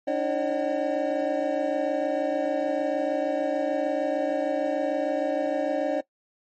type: tone cluster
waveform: triangle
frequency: 288.6 / 315.2 / 546 / 605 / 757 Hz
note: D4 / D#4 / C#5 / D#5 / F#5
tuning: -30 / +23 / -26 / -49 / +39 cents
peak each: -28 / -32 / -25 / -26 / -31 dBFS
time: 0.07-6.01 s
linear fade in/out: 10 ms
effects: noise-tail reverb RT60 0.1 s tail -20 dB re dry + MP3 32 kbps